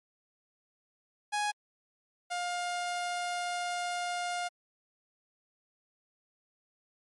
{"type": "tone pair in turn", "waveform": "sawtooth", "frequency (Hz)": [832, 707.5], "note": ["G#5", "F5"], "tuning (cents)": [3, 22], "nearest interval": "minor third", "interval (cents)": 281, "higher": "first", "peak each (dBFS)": [-25, -28], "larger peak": "first", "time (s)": [[1.32, 1.52], [2.3, 4.49]], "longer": "second", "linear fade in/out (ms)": 20, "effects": ["MP3 48 kbps"]}